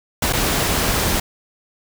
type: noise with dropouts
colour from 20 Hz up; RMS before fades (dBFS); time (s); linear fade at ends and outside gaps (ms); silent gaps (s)
pink; -19; 0.22-1.2; 5; 0.327-0.332
effects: none